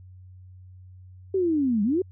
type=linear two-way sweep; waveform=sine; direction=down then up; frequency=392.4 to 196 to 392.4 Hz; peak=-20 dBFS; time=1.34-2.02 s; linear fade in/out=5 ms; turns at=1.83 s; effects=added 92 Hz sine -44 dBFS peak until 2.11 s